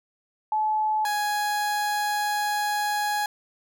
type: tone pair in turn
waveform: sine / 30% pulse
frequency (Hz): 861 / 832.2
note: A5 / G#5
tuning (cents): -38 / +3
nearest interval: minor second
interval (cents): 59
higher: first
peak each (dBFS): -21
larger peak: neither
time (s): 0.52-1.05 / 1.05-3.26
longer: second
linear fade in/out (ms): 2
effects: none